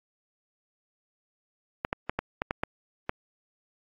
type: clicks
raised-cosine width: 0.5 ms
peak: -12 dBFS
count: 8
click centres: 1.849 / 1.929 / 2.095 / 2.19 / 2.419 / 2.509 / 2.635 / 3.094 s
effects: AAC 32 kbps